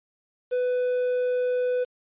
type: tone with quantisation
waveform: triangle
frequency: 498.2 Hz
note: B4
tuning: 15 cents sharp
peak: -20 dBFS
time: 0.51-1.85 s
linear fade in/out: 20 ms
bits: 8
effects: resampled to 8000 Hz